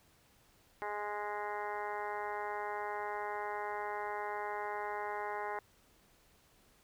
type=harmonic tone; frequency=207.7 Hz; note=G#3; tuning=in tune; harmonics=2 / 3 / 4 / 5 / 6 / 7 / 8 / 9 / 10; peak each=-43 / -47 / -40 / -44 / -51 / -48 / -52 / -48 / -52 dBFS; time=0.82-5.59 s; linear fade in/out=0 ms; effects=pink hiss -67 dBFS RMS until 6.83 s